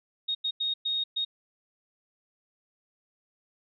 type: tone bursts at uneven times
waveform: sine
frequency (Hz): 3729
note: A#7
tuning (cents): 0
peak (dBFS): -26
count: 5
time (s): 0.28-0.35 / 0.44-0.51 / 0.6-0.74 / 0.85-1.04 / 1.16-1.25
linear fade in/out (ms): 10
effects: none